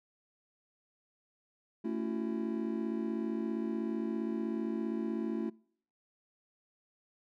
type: chord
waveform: triangle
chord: F# minor seventh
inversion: first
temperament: just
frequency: 222 / 277.5 / 333 / 370 Hz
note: A3 / C#4 / E4 / F#4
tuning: +16 / +2 / +18 / 0 cents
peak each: -34 / -39 / -35 / -39 dBFS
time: 1.84-5.5 s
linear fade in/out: 10 ms
effects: noise-tail reverb RT60 0.6 s tail -25 dB re dry